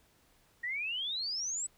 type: exponential sweep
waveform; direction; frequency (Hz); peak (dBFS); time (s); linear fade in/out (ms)
sine; up; 1864.7 to 8030; -33; 0.63-1.67; 10
effects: pink hiss -67 dBFS RMS until 1.77 s